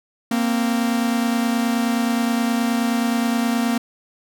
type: tone pair together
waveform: 45% pulse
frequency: 232.1 / 261.6 Hz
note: A#3 / C4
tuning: -7 / 0 cents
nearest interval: major second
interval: 207 cents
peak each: -19 / -24 dBFS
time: 0.31-3.78 s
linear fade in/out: 5 ms
effects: none